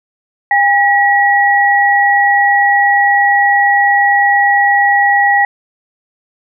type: tone pair together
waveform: sine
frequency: 807.7 / 1921 Hz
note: G#5 / B6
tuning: -48 / -48 cents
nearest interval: octave + minor third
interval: 1500 cents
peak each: -10 dBFS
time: 0.51-5.45 s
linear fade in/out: 2 ms
effects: none